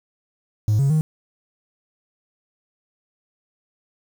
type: tone with pitch steps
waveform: triangle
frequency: 106.4 / 138.3 / 155.9 Hz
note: G#2 / C#3 / D#3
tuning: +42 / -4 / +4 cents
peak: -12 dBFS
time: 0.68-1.01 s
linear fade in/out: 0 ms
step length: 110 ms
effects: tanh soft clip ceiling -10 dBFS + 7-bit